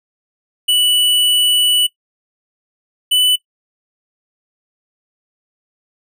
square tone pair in turn, 2960 / 2987 Hz, F#7 / F#7, 0 / +16 cents, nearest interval unison, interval 16 cents, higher second, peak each -11 dBFS, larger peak neither, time 0.68-1.87 / 3.11-3.36 s, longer first, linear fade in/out 10 ms, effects noise-tail reverb RT60 0.1 s tail -19 dB re dry

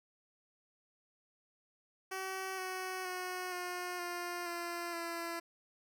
10% pulse tone with pitch steps, 380 / 372.6 / 365.4 / 358.3 / 351.3 / 344.5 / 337.8 Hz, F#4 / F#4 / F#4 / F4 / F4 / F4 / E4, +46 / +12 / -22 / +44 / +10 / -24 / +42 cents, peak -30 dBFS, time 2.11-5.4 s, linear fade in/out 10 ms, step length 470 ms, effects none

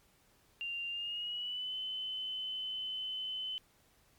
sine tone with pitch glide, 2785 to 3037 Hz, F7 to F#7, -5 to +44 cents, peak -36 dBFS, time 0.61-3.58 s, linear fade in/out 0 ms, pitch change +149 cents, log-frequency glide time 0.89-1.75 s, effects pink hiss -68 dBFS RMS until 4.18 s + MP3 96 kbps

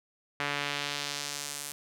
sawtooth tone with band-pass filter sweep, 143.9 Hz, D3, 35 cents flat, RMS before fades -35 dBFS, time 0.4-1.72 s, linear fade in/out 0 ms, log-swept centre 2000 to 10000 Hz, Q 1.1, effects none

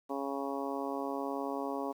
harmonic tone, 138.4 Hz, C#3, 2 cents flat, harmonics 2 / 3 / 4 / 5 / 6 / 7 / 8, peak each -38 / -40 / -41 / -42 / -43 / -43 / -44 dBFS, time 0.09-1.93 s, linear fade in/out 20 ms, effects 10-bit

